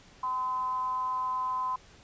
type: tone with frequency modulation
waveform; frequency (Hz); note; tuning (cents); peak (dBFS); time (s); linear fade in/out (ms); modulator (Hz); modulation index
sine; 1021; C6; -43; -28; 0.23-1.76; 5; 250; 0.31
effects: pink hiss -56 dBFS RMS until 2.03 s + resampled to 16000 Hz